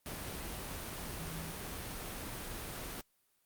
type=tone in noise; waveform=sine; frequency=163 Hz; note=E3; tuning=19 cents flat; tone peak=-43 dBFS; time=1.19-1.52 s; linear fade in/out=0 ms; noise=pink; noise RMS=-42 dBFS; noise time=0.06-3.01 s; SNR=-4 dB; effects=white hiss -75 dBFS RMS until 3.45 s + Opus 32 kbps